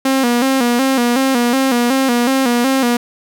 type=tone with vibrato; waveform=sawtooth; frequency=253.2 Hz; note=B3; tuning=43 cents sharp; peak=-8 dBFS; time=0.05-2.97 s; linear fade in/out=5 ms; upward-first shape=square; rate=2.7 Hz; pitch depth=92 cents each way; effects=none